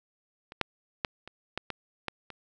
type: clicks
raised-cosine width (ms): 0.3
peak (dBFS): -27 / -9 / -11 / -27 / -15 / -17 / -15 / -26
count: 8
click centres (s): 0.521 / 0.613 / 1.048 / 1.276 / 1.576 / 1.703 / 2.083 / 2.303
effects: none